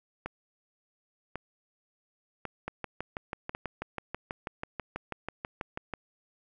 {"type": "two click trains", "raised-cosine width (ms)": 0.5, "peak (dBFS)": [-19, -20], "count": [21, 4], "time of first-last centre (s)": [[2.68, 5.937], [0.26, 3.549]], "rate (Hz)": [6.14, 0.912], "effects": []}